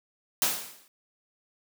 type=noise with exponential decay; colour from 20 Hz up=white; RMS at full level=-22 dBFS; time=0.42-0.88 s; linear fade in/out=1 ms; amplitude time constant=98 ms; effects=high-pass 150 Hz 12 dB/octave